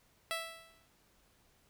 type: tone with exponential decay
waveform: 10% pulse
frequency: 659 Hz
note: E5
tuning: 1 cent flat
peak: -24 dBFS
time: 0.31-0.87 s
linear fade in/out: 0 ms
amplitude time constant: 120 ms
effects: pink hiss -69 dBFS RMS until 1.69 s